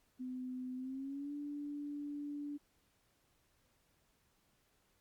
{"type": "tone with pitch glide", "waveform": "sine", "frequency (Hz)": [254.3, 290.4], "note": ["C4", "D4"], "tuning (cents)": [-49, -19], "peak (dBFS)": -40, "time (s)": [0.19, 2.58], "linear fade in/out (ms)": 20, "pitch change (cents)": 230, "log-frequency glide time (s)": [0.76, 1.33], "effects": ["pink hiss -75 dBFS RMS until 5 s", "Opus 48 kbps"]}